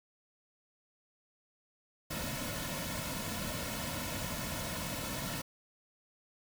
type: noise with comb filter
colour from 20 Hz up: pink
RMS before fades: -38 dBFS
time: 2.1-5.42 s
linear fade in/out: 10 ms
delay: 2.5 ms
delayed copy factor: -0.7
effects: none